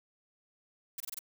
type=noise bursts; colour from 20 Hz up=blue; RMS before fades=-39 dBFS; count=5; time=0.98-1.191 s; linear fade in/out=5 ms; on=23 ms; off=24 ms; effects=none